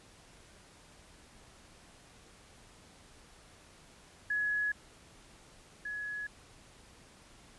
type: tone pair in turn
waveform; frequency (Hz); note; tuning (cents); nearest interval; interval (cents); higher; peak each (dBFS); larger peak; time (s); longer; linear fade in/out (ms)
sine; 1687 / 1687; G#6 / G#6; +27 / +27; unison; 0; neither; -29 / -36; first; 4.3-4.72 / 5.85-6.27; neither; 5
effects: pink hiss -58 dBFS RMS until 7.58 s + resampled to 24000 Hz